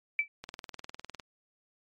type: tone with exponential decay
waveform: sine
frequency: 2319 Hz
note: D7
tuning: 22 cents flat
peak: -20 dBFS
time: 0.19-0.28 s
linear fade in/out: 1 ms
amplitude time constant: 19 ms
type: click train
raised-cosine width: 0.2 ms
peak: -24 dBFS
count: 16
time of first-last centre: 0.44-1.198 s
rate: 19.8 Hz
effects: MP3 64 kbps